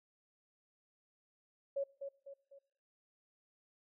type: tone with echo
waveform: sine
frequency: 554.4 Hz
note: C#5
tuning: in tune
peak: -33 dBFS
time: 1.76-1.84 s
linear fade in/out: 10 ms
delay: 250 ms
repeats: 3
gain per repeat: -7 dB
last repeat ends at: 2.59 s
effects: noise-tail reverb RT60 0.9 s tail -23 dB re dry